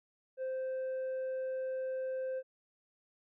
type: tone with tanh clipping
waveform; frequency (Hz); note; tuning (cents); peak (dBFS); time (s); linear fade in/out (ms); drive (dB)
sine; 521; C5; -7; -35; 0.37-2.43; 50; 3
effects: none